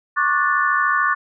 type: chord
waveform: sine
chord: D major seventh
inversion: third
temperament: just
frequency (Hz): 1101.2 / 1174.7 / 1468.3 / 1762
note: C#6 / D6 / F#6 / A6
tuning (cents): -12 / 0 / -14 / +2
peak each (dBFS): -21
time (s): 0.16-1.15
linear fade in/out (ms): 20
effects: none